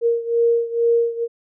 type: beating tone pair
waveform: sine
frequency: 466.2 / 468.4 Hz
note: A#4 / A#4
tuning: 0 / +8 cents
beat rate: 2.2 Hz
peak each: -17 / -20 dBFS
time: 0.01-1.28 s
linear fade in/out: 50 ms
effects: none